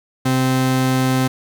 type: tone pair together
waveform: 45% pulse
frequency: 129.9 / 259.8 Hz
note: C3 / C4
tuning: -12 / -12 cents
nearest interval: octave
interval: 1200 cents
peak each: -18 dBFS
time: 0.25-1.28 s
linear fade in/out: 10 ms
effects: none